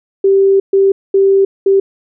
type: tone bursts at uneven times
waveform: sine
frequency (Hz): 390.5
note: G4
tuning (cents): -7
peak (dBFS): -6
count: 4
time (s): 0.24-0.6 / 0.73-0.92 / 1.14-1.45 / 1.66-1.8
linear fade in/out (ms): 5
effects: none